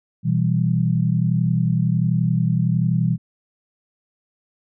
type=chord; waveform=sine; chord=E minor; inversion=second; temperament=equal; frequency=123.47 / 164.81 / 196 Hz; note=B2 / E3 / G3; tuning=0 / 0 / 0 cents; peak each=-20 / -19 / -24 dBFS; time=0.23-3.18 s; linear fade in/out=50 ms; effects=none